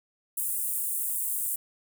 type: high-pass noise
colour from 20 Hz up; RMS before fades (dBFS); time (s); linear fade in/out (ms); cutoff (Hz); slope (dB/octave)
pink; -30; 0.37-1.56; 5; 8500; 48
effects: none